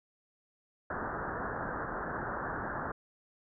white low-pass noise, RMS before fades -37 dBFS, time 0.9-2.92 s, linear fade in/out 5 ms, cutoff 1700 Hz, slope 96 dB/octave, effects none

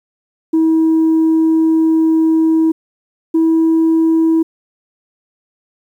sine tone pair in turn, 321.5 / 324.7 Hz, E4 / E4, -43 / -26 cents, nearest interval unison, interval 17 cents, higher second, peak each -7 dBFS, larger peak neither, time 0.53-2.72 / 3.34-4.43 s, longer first, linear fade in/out 10 ms, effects tanh soft clip ceiling -7 dBFS + 8-bit

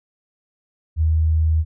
sine tone, 79.4 Hz, D#2, 36 cents sharp, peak -14 dBFS, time 0.96-1.65 s, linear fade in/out 50 ms, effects none

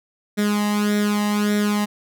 sawtooth tone with flanger, 207.7 Hz, G#3, in tune, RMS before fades -20 dBFS, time 0.37-1.86 s, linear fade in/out 20 ms, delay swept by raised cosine 0.53 to 1.04 ms, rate 1.7 Hz, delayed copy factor +0.75, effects none

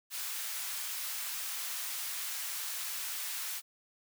white high-pass noise, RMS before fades -38 dBFS, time 0.1-3.62 s, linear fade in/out 50 ms, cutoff 1100 Hz, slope 12 dB/octave, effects none

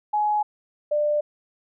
sine tone pair in turn, 841 / 594.7 Hz, G#5 / D5, +22 / +22 cents, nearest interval tritone, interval 600 cents, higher first, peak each -19 dBFS, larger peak neither, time 0.13-0.43 / 0.91-1.21 s, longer neither, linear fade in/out 10 ms, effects none

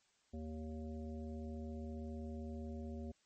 harmonic tone with a mistuned harmonic, 77.78 Hz, D#2, in tune, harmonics 1 / 3 / 5 / 7 / 9, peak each -45 / -46 / -53 / -55 / -60 dBFS, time 0.33-3.12 s, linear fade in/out 10 ms, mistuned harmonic 7, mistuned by +47 cents, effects white hiss -75 dBFS RMS until 3.25 s + MP3 32 kbps

